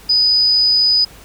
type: tone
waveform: sine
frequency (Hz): 4978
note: D#8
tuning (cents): 0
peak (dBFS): -10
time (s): 0.09-1.05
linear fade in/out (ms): 10
effects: added 50 Hz sine -43 dBFS peak until 1.24 s + pink hiss -42 dBFS RMS until 1.24 s